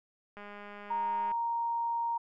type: click train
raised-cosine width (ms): 0.5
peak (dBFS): -32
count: 195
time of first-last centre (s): 0.37-1.316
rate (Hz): 205
type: tone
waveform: sine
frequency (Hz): 932.3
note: A#5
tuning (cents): 0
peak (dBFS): -29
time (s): 0.9-2.18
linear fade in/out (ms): 10
effects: none